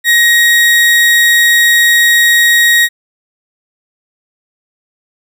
35% pulse tone, 1886 Hz, A#6, 20 cents sharp, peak -4 dBFS, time 0.04-2.89 s, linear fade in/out 50 ms, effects none

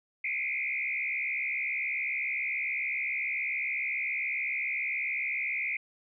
sine tone with frequency modulation, 2270 Hz, C#7, 41 cents sharp, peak -29 dBFS, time 0.24-5.77 s, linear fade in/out 5 ms, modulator 67.1 Hz, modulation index 3.2, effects none

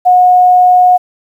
sine tone, 726 Hz, F#5, 33 cents flat, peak -3 dBFS, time 0.05-0.98 s, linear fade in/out 20 ms, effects 7-bit

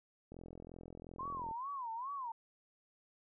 click train, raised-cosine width 2 ms, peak -37 dBFS, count 52, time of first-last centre 0.32-1.512 s, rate 42.8 Hz
sine tone with vibrato, 1010 Hz, B5, 39 cents sharp, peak -39 dBFS, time 1.19-2.32 s, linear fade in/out 5 ms, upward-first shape sine, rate 2.4 Hz, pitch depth 210 cents each way
effects none

